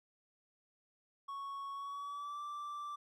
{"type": "tone with pitch glide", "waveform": "triangle", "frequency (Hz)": [1108.7, 1171.9], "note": ["C#6", "D6"], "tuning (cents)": [0, -4], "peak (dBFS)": -39, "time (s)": [1.28, 2.96], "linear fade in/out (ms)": 10, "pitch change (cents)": 96, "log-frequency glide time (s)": [1.73, 2.42], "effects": []}